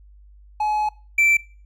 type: tone pair in turn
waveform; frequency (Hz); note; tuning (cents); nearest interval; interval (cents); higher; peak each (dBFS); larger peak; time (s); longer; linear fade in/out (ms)
triangle; 848 / 2336; G#5 / D7; +36 / -10; octave + tritone; 1754; second; -17 / -12; second; 0.6-0.89 / 1.18-1.37; first; 5
effects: noise-tail reverb RT60 0.4 s tail -23 dB re dry + added 50 Hz sine -45 dBFS peak until 1.65 s